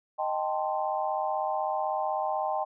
sine chord, A half-diminished seventh, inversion second, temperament equal, 622.3 / 784 / 880 / 1046.5 Hz, Eb5 / G5 / A5 / C6, 0 / 0 / 0 / 0 cents, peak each -32 / -30 / -34 / -35 dBFS, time 0.18-2.65 s, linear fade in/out 20 ms, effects none

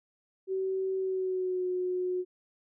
sine tone with pitch glide, 380.5 to 364.2 Hz, F#4 to F#4, +48 to -27 cents, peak -28 dBFS, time 0.47-2.25 s, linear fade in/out 50 ms, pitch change -75 cents, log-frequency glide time 0.97-1.67 s, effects none

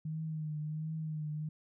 sine tone with vibrato, 155.1 Hz, D#3, 5 cents flat, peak -35 dBFS, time 0.05-1.49 s, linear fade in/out 5 ms, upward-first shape triangle, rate 1.4 Hz, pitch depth 50 cents each way, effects none

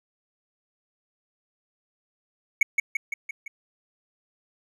triangle tone with echo, 2217 Hz, C#7, in tune, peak -12 dBFS, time 2.61-2.63 s, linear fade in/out 5 ms, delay 170 ms, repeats 5, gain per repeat -4 dB, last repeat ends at 3.48 s, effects none

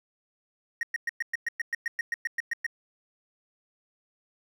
triangle tone bursts, 1871 Hz, A#6, 6 cents sharp, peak -24 dBFS, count 15, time 0.81-2.665 s, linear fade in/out 2 ms, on 21 ms, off 110 ms, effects none

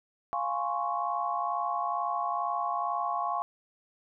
sine chord, Db major seventh, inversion first, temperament equal, 698.5 / 830.6 / 1046.5 / 1108.7 Hz, F5 / Ab5 / C6 / Db6, 0 / 0 / 0 / 0 cents, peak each -33 / -34 / -36 / -32 dBFS, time 0.33-3.42 s, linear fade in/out 0 ms, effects none

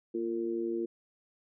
sine tone with amplitude modulation, 345.3 Hz, F4, 20 cents flat, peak -26 dBFS, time 0.14-0.86 s, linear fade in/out 10 ms, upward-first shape sine, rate 112 Hz, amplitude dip 90%, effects none

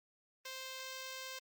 5% pulse tone, 523.3 Hz, C5, in tune, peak -32 dBFS, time 0.45-1.39 s, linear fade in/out 5 ms, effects Opus 32 kbps

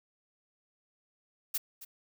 blue noise with echo, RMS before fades -31 dBFS, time 1.54-1.58 s, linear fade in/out 10 ms, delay 270 ms, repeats 1, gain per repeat -15 dB, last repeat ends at 1.85 s, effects none

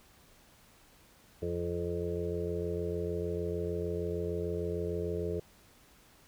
harmonic tone with a mistuned harmonic, 86.6 Hz, F2, 14 cents flat, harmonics 1 / 2 / 4 / 5 / 6 / 7, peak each -38 / -40 / -39 / -35 / -43 / -45 dBFS, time 1.42-5.4 s, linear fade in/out 5 ms, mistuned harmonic 7, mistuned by +19 cents, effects pink hiss -61 dBFS RMS until 6.27 s

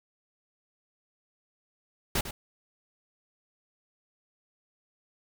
pink noise with echo, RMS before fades -27 dBFS, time 2.15-2.21 s, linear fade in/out 5 ms, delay 100 ms, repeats 1, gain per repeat -11 dB, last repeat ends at 2.31 s, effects none

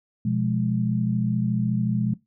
sine chord, F diminished, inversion second, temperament equal with one note detuned, 123.47 / 174.61 / 208.6 Hz, Cb3 / F3 / Ab3, 0 / 0 / +8 cents, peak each -25 / -27 / -24 dBFS, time 0.25-2.14 s, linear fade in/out 5 ms, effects noise-tail reverb RT60 0.2 s tail -19 dB re dry

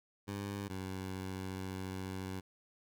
15% pulse tone pair in turn, 100.4 / 94.33 Hz, G2 / F#2, +42 / +34 cents, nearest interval minor second, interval 108 cents, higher first, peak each -32 / -33 dBFS, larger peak first, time 0.27-0.69 / 0.69-2.41 s, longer second, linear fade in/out 20 ms, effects none

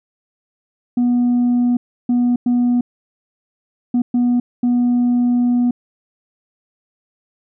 sine tone bursts at uneven times, 243.7 Hz, B3, 23 cents flat, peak -10 dBFS, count 6, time 0.97-1.77 / 2.09-2.36 / 2.46-2.81 / 3.94-4.02 / 4.14-4.4 / 4.63-5.71 s, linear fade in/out 5 ms, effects tanh soft clip ceiling -11 dBFS

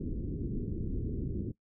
pink low-pass noise, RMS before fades -35 dBFS, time 0-1.52 s, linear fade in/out 10 ms, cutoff 400 Hz, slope 48 dB/octave, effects noise-tail reverb RT60 0.1 s tail -19 dB re dry

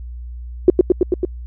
sine tone with echo, 360.5 Hz, F#4, 45 cents flat, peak -3 dBFS, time 0.68-0.7 s, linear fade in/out 2 ms, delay 110 ms, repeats 5, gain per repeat -2 dB, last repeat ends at 1.25 s, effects added 60 Hz sine -28 dBFS peak until 1.46 s

